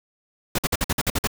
pink noise bursts, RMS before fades -22 dBFS, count 9, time 0.55-1.273 s, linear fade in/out 5 ms, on 35 ms, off 51 ms, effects none

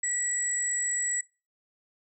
sine tone pair together, 1949 / 7785 Hz, B6 / B8, -23 / -26 cents, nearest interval 2 octaves, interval 2397 cents, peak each -34 / -27 dBFS, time 0.03-1.21 s, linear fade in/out 5 ms, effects noise-tail reverb RT60 0.3 s tail -22 dB re dry

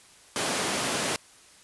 pink high-pass noise, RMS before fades -28 dBFS, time 0.36-1.16 s, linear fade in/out 0 ms, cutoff 240 Hz, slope 12 dB/octave, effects white hiss -54 dBFS RMS until 1.63 s + resampled to 24000 Hz

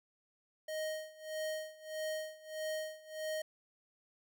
square tone with tremolo, 624 Hz, D#5, 5 cents sharp, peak -36 dBFS, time 0.68-3.42 s, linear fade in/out 5 ms, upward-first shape sine, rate 1.6 Hz, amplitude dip 90%, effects none

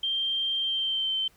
sine tone with pitch glide, 3165 to 3098 Hz, G7 to G7, +16 to -21 cents, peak -25 dBFS, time 0.03-1.28 s, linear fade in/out 5 ms, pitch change -37 cents, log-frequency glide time 0.59-1.16 s, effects pink hiss -61 dBFS RMS until 1.36 s

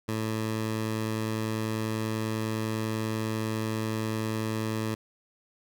15% pulse tone, 110.1 Hz, A2, 2 cents sharp, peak -22 dBFS, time 0.08-4.95 s, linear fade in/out 10 ms, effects none

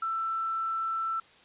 sine tone with quantisation, 1332 Hz, E6, 18 cents sharp, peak -28 dBFS, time 0.02-1.2 s, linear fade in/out 5 ms, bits 9, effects white hiss -57 dBFS RMS until 1.44 s + resampled to 8000 Hz

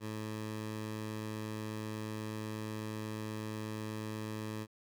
15% pulse tone, 108.2 Hz, A2, 29 cents flat, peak -32 dBFS, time 0-4.67 s, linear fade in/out 50 ms, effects none

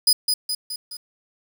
sawtooth tone with echo, 4978 Hz, D#8, in tune, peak -10 dBFS, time 0.07-0.13 s, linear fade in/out 5 ms, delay 210 ms, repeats 4, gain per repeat -5 dB, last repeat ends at 0.97 s, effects 8-bit

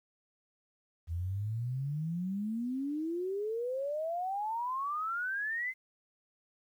sine exponential sweep, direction up, 80.7 to 2093 Hz, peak -32 dBFS, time 1.07-5.74 s, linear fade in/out 50 ms, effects 11-bit

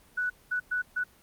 sine tone bursts at uneven times, 1480 Hz, F#6, in tune, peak -26 dBFS, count 4, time 0.17-0.3 / 0.51-0.6 / 0.71-0.82 / 0.96-1.04 s, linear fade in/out 10 ms, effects pink hiss -59 dBFS RMS until 1.22 s + Opus 24 kbps

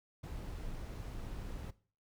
brown noise, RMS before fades -43 dBFS, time 0.23-1.71 s, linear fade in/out 10 ms, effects noise-tail reverb RT60 0.4 s tail -18 dB re dry

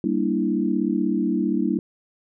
sine chord, E half-diminished seventh, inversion first, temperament equal, 196 / 233.1 / 293.7 / 329.6 Hz, G3 / Bb3 / D4 / E4, 0 / 0 / 0 / 0 cents, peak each -25 dBFS, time 0.04-1.79 s, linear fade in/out 2 ms, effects none

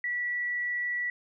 sine tone, 1949 Hz, B6, 23 cents flat, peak -28 dBFS, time 0.04-1.1 s, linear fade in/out 2 ms, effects none

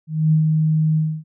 sine tone with ADSR envelope, 156.5 Hz, D#3, 10 cents sharp, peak -11 dBFS, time 0.07-1.24 s, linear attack 250 ms, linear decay 110 ms, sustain -3 dB, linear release 270 ms, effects none

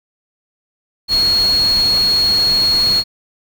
sine tone in noise, 4313 Hz, C#8, 48 cents flat, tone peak -11 dBFS, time 1.08-3.04 s, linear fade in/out 50 ms, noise pink, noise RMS -26 dBFS, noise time 1.08-3.04 s, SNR +12 dB, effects none

